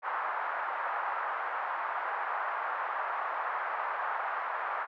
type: band-pass noise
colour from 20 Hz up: pink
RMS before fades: -34 dBFS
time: 0.02-4.87 s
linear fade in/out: 50 ms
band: 810 to 1500 Hz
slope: 24 dB/octave
effects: none